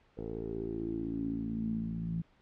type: tone with low-pass filter sweep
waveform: 10% pulse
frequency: 55.8 Hz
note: A1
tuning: 25 cents sharp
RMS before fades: -36 dBFS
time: 0.17-2.22 s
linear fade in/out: 10 ms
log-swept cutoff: 490 to 170 Hz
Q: 7.4
effects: pink hiss -67 dBFS RMS until 2.41 s + low-pass 3000 Hz 12 dB/octave